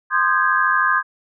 sine chord, Ab major seventh, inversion first, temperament equal with one note detuned, 1046.5 / 1222.4 / 1568 / 1661.2 Hz, C6 / Eb6 / G6 / Ab6, 0 / -31 / 0 / 0 cents, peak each -20 dBFS, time 0.1-1.03 s, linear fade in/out 50 ms, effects none

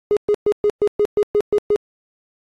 triangle tone bursts, 415.3 Hz, G#4, in tune, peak -9 dBFS, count 10, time 0.11-1.76 s, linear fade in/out 0 ms, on 57 ms, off 120 ms, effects tanh soft clip ceiling -9 dBFS + AAC 32 kbps

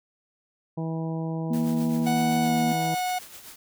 harmonic tone, 162.2 Hz, E3, 28 cents flat, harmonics 1 / 2 / 3 / 4 / 5 / 6, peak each -28 / -34 / -38 / -40 / -42 / -44 dBFS, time 0.77-2.95 s, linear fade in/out 10 ms
sine tone, 236.4 Hz, A#3, 24 cents sharp, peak -23 dBFS, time 1.5-2.73 s, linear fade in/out 10 ms
white noise with tremolo, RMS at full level -42 dBFS, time 1.53-3.56 s, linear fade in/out 5 ms, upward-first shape triangle, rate 7.8 Hz, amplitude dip 60%
45% pulse tone with pitch glide, 740 to 731.5 Hz, F#5 to F#5, 0 to -20 cents, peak -25 dBFS, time 2.06-3.19 s, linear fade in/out 10 ms, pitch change -20 cents, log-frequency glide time 2.43-2.49 s
effects none

